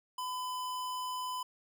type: tone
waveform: square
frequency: 1007 Hz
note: B5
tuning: 33 cents sharp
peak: -36 dBFS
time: 0.18-1.43 s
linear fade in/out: 5 ms
effects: none